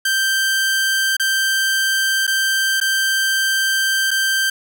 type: tone with dropouts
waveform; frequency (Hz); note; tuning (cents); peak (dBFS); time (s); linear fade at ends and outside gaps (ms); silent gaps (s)
sawtooth; 1567; G6; -1; -12; 0.05-4.5; 5; 1.168-1.197 / 2.268-2.276 / 2.802-2.812 / 4.108-4.112
effects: none